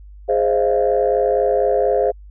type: chord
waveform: sine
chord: F minor seventh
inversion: first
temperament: equal with one note detuned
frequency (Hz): 415.3 / 523.3 / 622.3 / 686.5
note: Ab4 / C5 / Eb5 / F5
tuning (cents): 0 / 0 / 0 / -30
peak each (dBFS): -18 / -17 / -22 / -20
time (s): 0.28-2.12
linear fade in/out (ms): 20
effects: tanh soft clip ceiling -6 dBFS + added 50 Hz sine -37 dBFS peak until 2.3 s